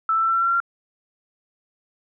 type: tone with pitch steps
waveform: sine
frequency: 1318.5 / 1326.9 / 1335.4 / 1343.9 / 1352.4 / 1361.1 / 1369.7 / 1378.5 Hz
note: E6 / E6 / E6 / E6 / E6 / F6 / F6 / F6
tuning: 0 / +11 / +22 / +33 / +44 / -45 / -34 / -23 cents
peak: -17 dBFS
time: 0.09-0.602 s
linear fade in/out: 2 ms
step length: 64 ms
effects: none